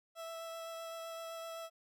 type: tone with vibrato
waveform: 30% pulse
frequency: 659.3 Hz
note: E5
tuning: in tune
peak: -40 dBFS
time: 0.15-1.7 s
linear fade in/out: 50 ms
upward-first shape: sine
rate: 7.8 Hz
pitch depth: 10 cents each way
effects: none